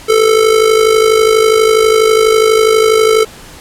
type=tone with amplitude modulation; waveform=square; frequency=440.4 Hz; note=A4; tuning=2 cents sharp; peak=-4 dBFS; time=0.08-3.25 s; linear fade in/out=20 ms; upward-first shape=sine; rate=52.2 Hz; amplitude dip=65%; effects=pink hiss -34 dBFS RMS until 3.6 s + low-pass 12000 Hz 12 dB/octave